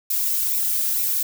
violet noise with flanger, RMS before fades -22 dBFS, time 0.1-1.23 s, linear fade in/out 5 ms, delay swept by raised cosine 0.63 to 2.13 ms, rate 2.2 Hz, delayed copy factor -0.6, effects none

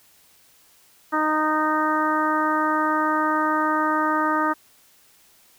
harmonic tone, 308.9 Hz, D#4, 12 cents flat, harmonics 1 / 2 / 3 / 4 / 5 / 6, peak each -25 / -29 / -25 / -23 / -28 / -33 dBFS, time 1.12-4.54 s, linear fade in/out 20 ms, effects white hiss -56 dBFS RMS until 5.58 s

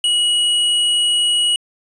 square tone, 2912 Hz, F#7, 28 cents flat, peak -14 dBFS, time 0.04-1.56 s, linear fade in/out 2 ms, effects resampled to 22050 Hz

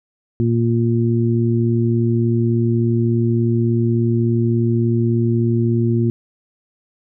harmonic tone, 116.54 Hz, A#2, in tune, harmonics 1 / 2 / 3, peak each -16 / -19 / -21 dBFS, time 0.4-6.1 s, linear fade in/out 0 ms, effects none

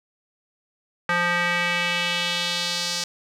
square tone with band-pass filter sweep, 174.61 Hz, F3, in tune, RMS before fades -24 dBFS, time 1.09-3.04 s, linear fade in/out 2 ms, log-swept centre 1600 to 5200 Hz, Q 2, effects none

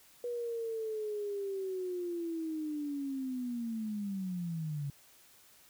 sine linear sweep, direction down, 486.3 to 138.59 Hz, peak -34 dBFS, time 0.24-4.9 s, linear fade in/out 2 ms, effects white hiss -61 dBFS RMS until 5.69 s

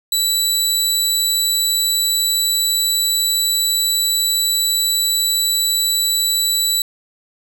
20% pulse tone, 3951 Hz, B7, in tune, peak -9 dBFS, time 0.12-6.82 s, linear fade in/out 2 ms, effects none

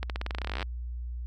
accelerating click train, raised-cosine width 0.3 ms, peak -17 dBFS, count 21, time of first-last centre 0.03-0.627 s, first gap 68 ms, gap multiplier 0.9, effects added 60 Hz sine -33 dBFS peak until 1.26 s

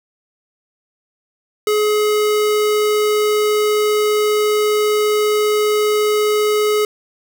square tone, 422.6 Hz, G#4, 30 cents sharp, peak -14 dBFS, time 1.67-6.85 s, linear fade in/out 2 ms, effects none

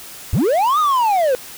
triangle linear two-way sweep, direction up then down, 66.2 to 1267 to 487.2 Hz, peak -11 dBFS, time 0.33-1.35 s, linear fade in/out 0 ms, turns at 0.79 s, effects white hiss -36 dBFS RMS until 1.57 s

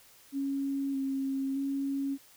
sine tone with pitch steps, 275.7 / 270.1 / 275.6 Hz, C#4 / C#4 / C#4, -9 / -45 / -10 cents, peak -29 dBFS, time 0.32-2.18 s, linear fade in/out 50 ms, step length 620 ms, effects white hiss -58 dBFS RMS until 2.36 s

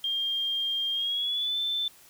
sine tone with pitch glide, 3205 to 3536 Hz, G7 to A7, +38 to +8 cents, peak -26 dBFS, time 0.04-1.88 s, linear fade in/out 2 ms, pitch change +170 cents, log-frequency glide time 0.92-1.58 s, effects white hiss -55 dBFS RMS until 2.09 s

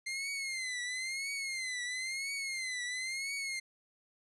sawtooth tone with vibrato, 2093 Hz, C7, in tune, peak -32 dBFS, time 0.06-3.6 s, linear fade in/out 10 ms, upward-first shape triangle, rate 0.99 Hz, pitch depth 130 cents each way, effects resampled to 24000 Hz + 12-bit

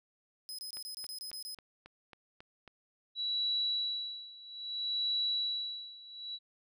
sawtooth tone bursts, 5060 Hz, D#8, 28 cents sharp, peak -38 dBFS, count 9, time 0.49-1.546 s, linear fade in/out 0 ms, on 96 ms, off 24 ms
click train, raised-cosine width 0.3 ms, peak -34 dBFS, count 8, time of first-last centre 0.77-2.677 s, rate 3.67 Hz
sine tone with tremolo, 3922 Hz, B7, 13 cents flat, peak -29 dBFS, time 3.15-6.39 s, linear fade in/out 50 ms, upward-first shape sine, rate 0.61 Hz, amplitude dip 90%
effects none

